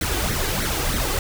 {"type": "noise with flanger", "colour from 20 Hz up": "pink", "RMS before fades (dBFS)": -23, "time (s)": [0.01, 1.19], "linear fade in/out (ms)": 2, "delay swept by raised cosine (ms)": [0.5, 2.6], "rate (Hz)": 3.2, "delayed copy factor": 0.7, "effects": []}